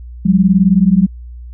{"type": "beating tone pair", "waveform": "sine", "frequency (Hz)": [180.4, 199.4], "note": ["F#3", "G3"], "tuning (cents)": [-44, 30], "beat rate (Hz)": 19, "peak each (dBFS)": -10, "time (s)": [0.25, 1.07], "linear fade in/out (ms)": 10, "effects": ["added 60 Hz sine -28 dBFS peak until 1.53 s"]}